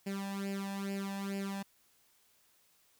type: tone with flanger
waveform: sawtooth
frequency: 197 Hz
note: G3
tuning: 9 cents sharp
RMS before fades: -38 dBFS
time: 0.06-1.63 s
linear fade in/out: 10 ms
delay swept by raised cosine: 0.4 to 1.18 ms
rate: 2.3 Hz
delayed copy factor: +0.8
effects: white hiss -69 dBFS RMS until 2.99 s